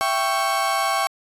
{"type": "chord", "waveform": "35% pulse", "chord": "C# diminished", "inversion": "first", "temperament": "equal with one note detuned", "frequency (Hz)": [666.5, 784, 1108.7], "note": ["E5", "G5", "C#6"], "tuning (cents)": [19, 0, 0], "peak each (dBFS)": [-25, -22, -21], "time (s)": [0.01, 1.07], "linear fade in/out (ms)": 0, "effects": ["resampled to 32000 Hz"]}